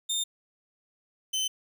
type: tone pair in turn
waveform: 25% pulse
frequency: 3629 / 3060 Hz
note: A#7 / G7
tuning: -47 / -42 cents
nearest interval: minor third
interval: 295 cents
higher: first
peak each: -23 dBFS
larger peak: neither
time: 0.09-0.24 / 1.33-1.48 s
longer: neither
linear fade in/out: 10 ms
effects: none